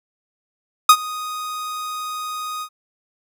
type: tone with ADSR envelope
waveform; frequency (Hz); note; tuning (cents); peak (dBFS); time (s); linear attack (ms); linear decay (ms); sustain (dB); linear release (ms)
45% pulse; 1244.5; D#6; 0; -4; 0.89-2.69; 4; 64; -22; 71
effects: none

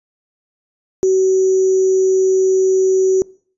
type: tone with sample-and-hold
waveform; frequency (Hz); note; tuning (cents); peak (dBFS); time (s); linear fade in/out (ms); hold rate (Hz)
sine; 378.1; F#4; +38; -10; 1.03-3.22; 0; 6300
effects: noise-tail reverb RT60 0.5 s tail -24 dB re dry + resampled to 24000 Hz

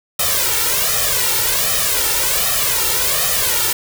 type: noise with flanger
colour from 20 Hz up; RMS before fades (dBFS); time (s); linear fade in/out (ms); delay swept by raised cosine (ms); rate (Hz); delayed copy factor
white; -17; 0.19-3.73; 5; 1.6 to 2.21; 1.3; +0.95
effects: none

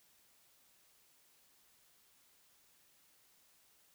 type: silence
effects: white hiss -69 dBFS RMS until 3.94 s

